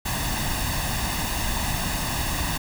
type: noise with comb filter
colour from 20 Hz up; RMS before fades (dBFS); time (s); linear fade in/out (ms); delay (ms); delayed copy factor
pink; -26; 0.05-2.58; 10; 1.1; +0.65
effects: none